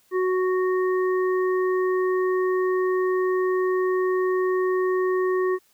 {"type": "harmonic tone", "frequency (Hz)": 370, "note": "F#4", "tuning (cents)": 0, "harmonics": [1, 3, 5], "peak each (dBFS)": [-20, -30, -34], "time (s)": [0.11, 5.59], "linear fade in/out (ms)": 50, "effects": ["white hiss -62 dBFS RMS until 5.73 s"]}